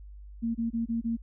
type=tone bursts; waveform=sine; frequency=230 Hz; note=A#3; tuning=23 cents flat; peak=-26 dBFS; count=5; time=0.42-1.17 s; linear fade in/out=20 ms; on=130 ms; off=25 ms; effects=added 50 Hz sine -43 dBFS peak until 1.22 s